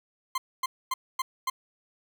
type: tone bursts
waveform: 40% pulse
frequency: 1046.5 Hz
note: C6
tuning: in tune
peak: -25 dBFS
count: 5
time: 0.35-1.5 s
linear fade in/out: 5 ms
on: 30 ms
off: 250 ms
effects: 10-bit